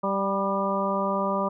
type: harmonic tone with a mistuned harmonic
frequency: 196 Hz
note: G3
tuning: in tune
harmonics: 1 / 2 / 3 / 4 / 5 / 6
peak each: -29 / -33 / -28 / -36 / -29 / -30 dBFS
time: 0.03-1.49 s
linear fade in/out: 10 ms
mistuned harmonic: 6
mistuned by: +29 cents
effects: none